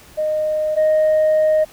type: tone pair in turn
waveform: sine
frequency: 616 / 621 Hz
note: D#5 / D#5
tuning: -17 / -3 cents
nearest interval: unison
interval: 14 cents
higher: second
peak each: -16 / -10 dBFS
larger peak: second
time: 0.17-0.76 / 0.76-1.65 s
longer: second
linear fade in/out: 20 ms
effects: tanh soft clip ceiling -10 dBFS + pink hiss -45 dBFS RMS until 1.72 s